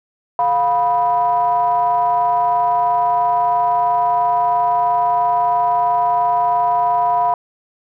triangle ring-modulated tone, 138.5 Hz, C#3, 1 cent flat, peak -8 dBFS, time 0.39-7.34 s, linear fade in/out 2 ms, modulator 844 Hz, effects none

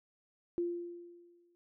sine tone with exponential decay, 346.6 Hz, F4, 13 cents flat, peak -29 dBFS, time 0.58-1.55 s, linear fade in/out 0 ms, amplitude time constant 210 ms, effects none

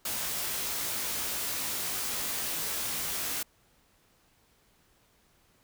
white noise with comb filter, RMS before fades -33 dBFS, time 0.05-3.43 s, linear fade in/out 5 ms, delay 18 ms, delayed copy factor +0.9, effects pink hiss -66 dBFS RMS until 5.63 s

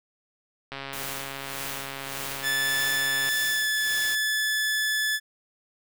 click train, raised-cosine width 0.3 ms, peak -19 dBFS, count 353, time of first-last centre 0.72-3.289 s, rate 137 Hz
white noise with tremolo, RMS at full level -35 dBFS, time 0.93-4.15 s, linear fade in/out 0 ms, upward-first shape sine, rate 1.7 Hz, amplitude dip 70%
sawtooth tone with pitch glide, 1743 to 1729 Hz, A6 to A6, -17 to -31 cents, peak -20 dBFS, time 2.42-5.2 s, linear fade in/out 50 ms, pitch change -14 cents, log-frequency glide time 3.46-3.66 s
effects none

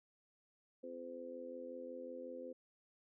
harmonic tone, 85.5 Hz, F2, 36 cents flat, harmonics 3 / 4 / 5 / 6, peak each -52 / -54 / -55 / -47 dBFS, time 0.83-2.53 s, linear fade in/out 10 ms, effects none

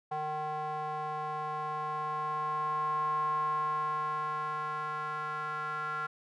square tone with band-pass filter sweep, 152.8 Hz, D#3, 31 cents flat, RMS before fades -34 dBFS, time 0.11-6.07 s, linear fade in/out 10 ms, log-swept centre 860 to 1300 Hz, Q 9.1, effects none

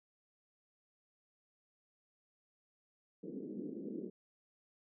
pink band-pass noise, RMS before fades -44 dBFS, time 3.23-4.1 s, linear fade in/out 10 ms, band 190 to 440 Hz, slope 48 dB/octave, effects none

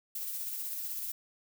violet noise with tremolo, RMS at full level -36 dBFS, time 0.15-1.12 s, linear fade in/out 5 ms, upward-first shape triangle, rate 16 Hz, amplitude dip 35%, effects none

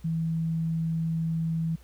sine tone, 163 Hz, E3, 19 cents flat, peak -25 dBFS, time 0.04-1.76 s, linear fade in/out 10 ms, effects added 60 Hz sine -50 dBFS peak until 1.83 s + pink hiss -60 dBFS RMS until 1.83 s

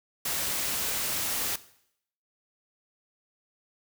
white noise, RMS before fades -30 dBFS, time 0.25-1.56 s, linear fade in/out 5 ms, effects noise-tail reverb RT60 0.7 s tail -17 dB re dry

